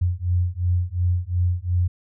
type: beating tone pair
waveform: sine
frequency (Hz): 87.6 / 90.4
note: F2 / F#2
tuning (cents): +6 / -40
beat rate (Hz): 2.8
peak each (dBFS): -22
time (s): 0.01-1.88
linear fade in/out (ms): 10
effects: none